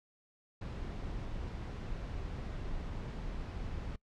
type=noise; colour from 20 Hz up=brown; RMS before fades=-40 dBFS; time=0.61-3.96 s; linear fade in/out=5 ms; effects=noise-tail reverb RT60 0.1 s tail -22 dB re dry + low-pass 5000 Hz 12 dB/octave